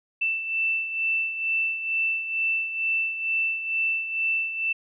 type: beating tone pair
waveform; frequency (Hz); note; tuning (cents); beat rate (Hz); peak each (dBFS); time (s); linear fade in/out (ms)
sine; 2662 / 2664.2; E7 / E7; +16 / +18; 2.2; -24 / -31; 0.21-4.73; 10
effects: none